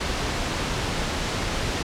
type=noise; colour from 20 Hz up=pink; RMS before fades=-26 dBFS; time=0-1.83 s; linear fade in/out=10 ms; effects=low-pass 6000 Hz 12 dB/octave